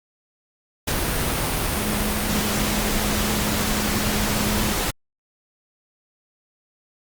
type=tone in noise; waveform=sine; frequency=210 Hz; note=G#3; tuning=19 cents sharp; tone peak=-26 dBFS; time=1.76-4.74 s; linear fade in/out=10 ms; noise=pink; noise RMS=-23 dBFS; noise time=0.87-4.91 s; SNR=-6 dB; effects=Opus 48 kbps